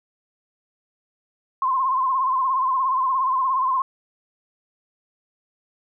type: tone with vibrato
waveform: sine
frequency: 1046.5 Hz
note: C6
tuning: in tune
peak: -18 dBFS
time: 1.62-3.82 s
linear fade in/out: 2 ms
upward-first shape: sine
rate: 17 Hz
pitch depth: 69 cents each way
effects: none